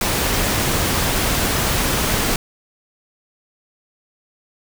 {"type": "noise", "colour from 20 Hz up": "pink", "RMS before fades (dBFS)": -19, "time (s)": [0.01, 2.36], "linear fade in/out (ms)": 2, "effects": []}